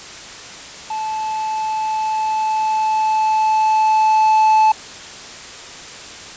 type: tone with level ramp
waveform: triangle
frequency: 870 Hz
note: A5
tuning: 20 cents flat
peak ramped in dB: -19 to -7 dBFS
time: 0.9-4.72 s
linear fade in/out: 5 ms
effects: white hiss -34 dBFS RMS until 6.36 s + resampled to 16000 Hz